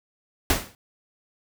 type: noise with exponential decay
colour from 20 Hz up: pink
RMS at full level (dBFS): -18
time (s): 0.5-0.75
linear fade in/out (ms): 1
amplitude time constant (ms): 54
effects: none

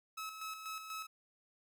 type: tone with tremolo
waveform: sawtooth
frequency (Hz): 1292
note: E6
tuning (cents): -35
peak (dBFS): -37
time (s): 0.17-1.07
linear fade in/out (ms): 10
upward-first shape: square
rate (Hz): 4.1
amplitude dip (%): 50
effects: none

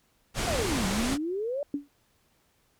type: low-pass noise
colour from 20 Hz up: pink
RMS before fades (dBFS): -30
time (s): 0.34-1.18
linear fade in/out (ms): 50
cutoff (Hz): 10000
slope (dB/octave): 24
type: exponential two-way sweep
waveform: sine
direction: down then up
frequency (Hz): 740 to 182 to 594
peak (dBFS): -28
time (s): 0.47-1.63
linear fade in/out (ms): 2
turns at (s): 0.87
type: tone with exponential decay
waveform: sine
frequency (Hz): 286.2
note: D4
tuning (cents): -45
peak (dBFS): -23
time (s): 1.74-1.88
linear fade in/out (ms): 2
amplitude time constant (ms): 30
effects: pink hiss -68 dBFS RMS until 2.79 s

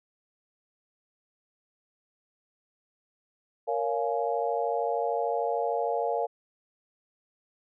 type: chord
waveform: sine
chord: Bb minor seventh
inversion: none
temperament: just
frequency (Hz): 466.2 / 559.4 / 699.2 / 839.1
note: Bb4 / Db5 / F5 / Ab5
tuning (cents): 0 / +16 / +2 / +18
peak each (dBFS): -30 / -32 / -30 / -33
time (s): 3.67-6.27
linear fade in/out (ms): 20
effects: none

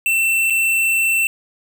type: tone with dropouts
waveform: square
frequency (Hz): 2685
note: E7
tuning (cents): +31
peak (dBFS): -15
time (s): 0.06-1.27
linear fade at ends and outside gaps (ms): 1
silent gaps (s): 0.5-0.505
effects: none

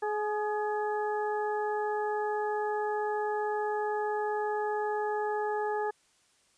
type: harmonic tone with a mistuned harmonic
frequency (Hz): 422.3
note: G#4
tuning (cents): +29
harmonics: 1 / 2 / 3 / 4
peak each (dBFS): -31 / -32 / -42 / -40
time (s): 0.02-5.91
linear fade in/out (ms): 10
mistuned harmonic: 3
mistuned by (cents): -42
effects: white hiss -67 dBFS RMS until 6.57 s + resampled to 22050 Hz

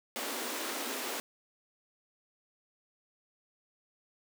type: high-pass noise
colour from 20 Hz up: pink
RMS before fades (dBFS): -37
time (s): 0.16-1.2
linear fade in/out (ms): 0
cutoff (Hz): 230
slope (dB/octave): 96
effects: none

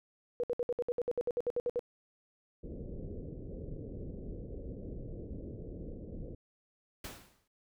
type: tone bursts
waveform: sine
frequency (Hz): 484.5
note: B4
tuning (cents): -33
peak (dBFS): -29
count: 15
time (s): 0.4-1.793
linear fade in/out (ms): 0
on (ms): 35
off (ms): 62
type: low-pass noise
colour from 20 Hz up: pink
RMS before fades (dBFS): -43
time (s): 2.63-6.35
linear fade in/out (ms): 5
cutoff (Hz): 530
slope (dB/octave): 48
type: noise with exponential decay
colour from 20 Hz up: pink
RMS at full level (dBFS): -41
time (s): 7.04-7.48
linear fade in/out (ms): 5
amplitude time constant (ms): 94
effects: none

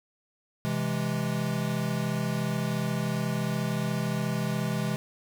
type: chord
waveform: square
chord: C augmented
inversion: none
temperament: equal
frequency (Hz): 130.81 / 164.81 / 207.7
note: C3 / E3 / G#3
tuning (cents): 0 / 0 / 0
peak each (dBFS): -32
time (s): 0.65-4.96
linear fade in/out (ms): 0
effects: none

